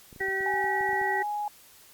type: clicks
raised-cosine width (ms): 3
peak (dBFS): -35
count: 11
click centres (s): 0.128 / 0.162 / 0.209 / 0.285 / 0.407 / 0.539 / 0.642 / 0.809 / 0.891 / 0.932 / 1.015
type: harmonic tone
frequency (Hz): 385.3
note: G4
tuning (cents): -30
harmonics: 1 / 2 / 4 / 5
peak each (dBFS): -32 / -37 / -39 / -28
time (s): 0.2-1.23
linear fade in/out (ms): 10
type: tone with pitch glide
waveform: sine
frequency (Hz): 825 to 832.2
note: G#5 to G#5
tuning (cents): -12 to +3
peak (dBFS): -28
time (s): 0.46-1.48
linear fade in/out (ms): 2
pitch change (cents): +15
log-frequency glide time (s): 0.61-0.73
effects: white hiss -54 dBFS RMS until 1.93 s + Opus 48 kbps